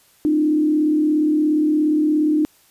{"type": "tone with frequency modulation", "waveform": "sine", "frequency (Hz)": 304.5, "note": "D#4", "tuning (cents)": -37, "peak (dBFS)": -14, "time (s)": [0.25, 2.45], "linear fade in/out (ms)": 0, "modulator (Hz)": 37.1, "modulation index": 0.51, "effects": ["white hiss -55 dBFS RMS until 2.7 s", "resampled to 32000 Hz"]}